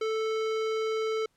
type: tone with hard clipping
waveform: sine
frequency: 440.1 Hz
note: A4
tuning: in tune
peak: -29 dBFS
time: 0.01-1.26 s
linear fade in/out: 5 ms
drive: 17 dB
effects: pink hiss -72 dBFS RMS until 1.36 s + low-pass 11000 Hz 12 dB/octave